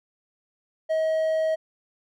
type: tone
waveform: triangle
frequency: 636 Hz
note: D#5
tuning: 38 cents sharp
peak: -19 dBFS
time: 0.89-1.56 s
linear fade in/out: 20 ms
effects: none